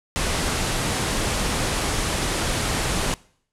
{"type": "low-pass noise", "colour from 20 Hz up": "pink", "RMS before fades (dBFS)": -24, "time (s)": [0.16, 3.14], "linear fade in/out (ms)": 0, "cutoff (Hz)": 11000, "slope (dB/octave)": 48, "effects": ["noise-tail reverb RT60 0.6 s tail -23 dB re dry"]}